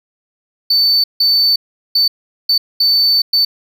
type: tone bursts at uneven times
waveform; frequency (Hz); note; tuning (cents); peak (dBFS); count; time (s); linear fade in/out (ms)
triangle; 4526; C#8; +35; -8; 6; 0.7-1.04 / 1.2-1.56 / 1.95-2.08 / 2.49-2.58 / 2.8-3.22 / 3.33-3.45; 5
effects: none